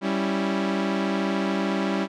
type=chord; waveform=sawtooth; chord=C# diminished; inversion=second; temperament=equal; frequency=196 / 277.2 / 329.6 Hz; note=G3 / C#4 / E4; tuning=0 / 0 / 0 cents; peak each=-21 / -25 / -25 dBFS; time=0.01-2.08 s; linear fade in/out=50 ms; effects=low-pass 4000 Hz 12 dB/octave